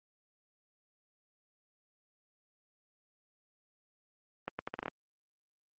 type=accelerating click train; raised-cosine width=0.5 ms; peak=-20 dBFS; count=8; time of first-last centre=4.48-4.882 s; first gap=110 ms; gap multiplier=0.77; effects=high-pass 150 Hz 12 dB/octave + Opus 24 kbps